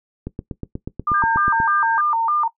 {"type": "click train", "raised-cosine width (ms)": 3, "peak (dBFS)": -14, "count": 12, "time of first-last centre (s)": [0.27, 1.602], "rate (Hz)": 8.26}
{"type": "tone with vibrato", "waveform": "sine", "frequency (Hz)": 1046.5, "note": "C6", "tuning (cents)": 0, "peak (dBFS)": -16, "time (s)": [1.07, 2.48], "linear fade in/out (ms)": 5, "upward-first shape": "square", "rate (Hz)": 3.3, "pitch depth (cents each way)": 240}
{"type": "tone with pitch glide", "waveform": "sine", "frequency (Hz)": [1598, 1587], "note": ["G6", "G6"], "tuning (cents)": [33, 21], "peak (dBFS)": -21, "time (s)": [1.14, 2.01], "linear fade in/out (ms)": 5, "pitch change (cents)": -12, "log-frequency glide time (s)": [1.27, 1.35]}
{"effects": ["noise-tail reverb RT60 0.1 s tail -18 dB re dry"]}